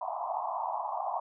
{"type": "band-pass noise", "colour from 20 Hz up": "pink", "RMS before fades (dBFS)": -34, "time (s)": [0.01, 1.2], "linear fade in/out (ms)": 5, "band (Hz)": [650, 1100], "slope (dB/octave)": 96, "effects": []}